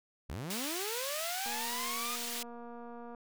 sawtooth linear sweep, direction up, 51.91 to 1244.5 Hz, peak -34 dBFS, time 0.29-2.16 s, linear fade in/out 10 ms
pink high-pass noise, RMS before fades -39 dBFS, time 0.5-2.43 s, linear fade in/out 5 ms, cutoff 2400 Hz, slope 12 dB/octave
click train, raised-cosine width 1 ms, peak -35 dBFS, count 401, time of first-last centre 1.46-3.148 s, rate 237 Hz
effects none

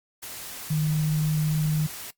sine tone in noise, 153.9 Hz, D#3, 19 cents flat, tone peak -21 dBFS, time 0.7-1.87 s, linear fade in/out 10 ms, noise white, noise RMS -38 dBFS, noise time 0.22-2.11 s, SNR +14 dB, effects noise-tail reverb RT60 0.1 s tail -18 dB re dry + Opus 48 kbps

